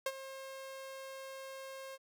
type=tone with ADSR envelope; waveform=sawtooth; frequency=535 Hz; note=C5; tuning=38 cents sharp; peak=-27 dBFS; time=0.06-1.98 s; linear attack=4 ms; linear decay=46 ms; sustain=-14 dB; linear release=39 ms; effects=none